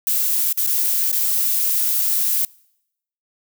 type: noise with dropouts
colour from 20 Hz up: violet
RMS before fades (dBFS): -19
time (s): 0.07-2.45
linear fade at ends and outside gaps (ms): 1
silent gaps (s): 0.527-0.575 / 0.665-0.672 / 1.115-1.127
effects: noise-tail reverb RT60 0.8 s tail -25 dB re dry